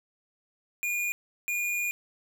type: tone pair in turn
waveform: square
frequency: 2431 / 2431 Hz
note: D#7 / D#7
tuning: -41 / -41 cents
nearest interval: unison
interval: 0 cents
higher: neither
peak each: -28 / -28 dBFS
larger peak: neither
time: 0.83-1.12 / 1.48-1.91 s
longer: second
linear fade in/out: 0 ms
effects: none